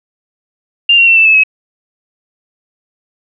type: tone with pitch steps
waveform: sine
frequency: 2794 / 2746 / 2699 / 2652 / 2607 / 2562 Hz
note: F7 / F7 / E7 / E7 / E7 / E7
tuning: 0 / -30 / +40 / +10 / -20 / -50 cents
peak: -4 dBFS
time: 0.89-1.436 s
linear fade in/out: 5 ms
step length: 91 ms
effects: none